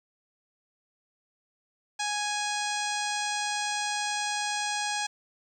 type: harmonic tone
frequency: 830.6 Hz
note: G#5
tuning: in tune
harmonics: 1 / 2 / 3 / 4 / 5 / 6 / 7 / 8 / 9 / 10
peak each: -32 / -35 / -37 / -38 / -39 / -40 / -40 / -41 / -42 / -42 dBFS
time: 1.99-5.07 s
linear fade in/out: 10 ms
effects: 10-bit